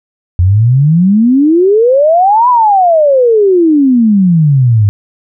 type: exponential two-way sweep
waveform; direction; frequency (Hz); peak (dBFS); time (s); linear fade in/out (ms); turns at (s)
sine; up then down; 85.5 to 1012 to 99.1; -4; 0.39-4.89; 0; 2.49
effects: none